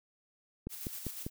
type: click train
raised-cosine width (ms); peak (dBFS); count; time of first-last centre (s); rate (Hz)
3; -24; 4; 0.67-1.265; 5.04
type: noise with tremolo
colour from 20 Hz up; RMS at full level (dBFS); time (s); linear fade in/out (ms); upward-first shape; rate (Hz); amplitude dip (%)
blue; -42; 0.69-1.3; 50; square; 8.4; 35
effects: none